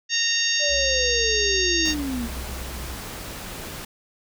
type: harmonic tone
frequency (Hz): 924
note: A#5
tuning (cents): -16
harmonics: 2 / 3 / 4 / 5 / 6 / 7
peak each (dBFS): -27 / -27 / -27 / -27 / -27 / -27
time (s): 0.09-1.95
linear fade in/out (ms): 50
type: linear sweep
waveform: sine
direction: down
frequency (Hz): 599 to 223.5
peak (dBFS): -25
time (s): 0.59-2.29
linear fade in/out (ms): 50
type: tone with pitch glide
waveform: triangle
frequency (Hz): 64.3 to 63.71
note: C2 to C2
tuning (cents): -30 to -45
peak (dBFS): -30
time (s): 0.68-2.98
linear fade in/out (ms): 50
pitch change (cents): -15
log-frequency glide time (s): 1.09-1.26
type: noise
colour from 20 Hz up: pink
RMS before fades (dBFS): -35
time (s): 1.85-3.85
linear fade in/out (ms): 5
effects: none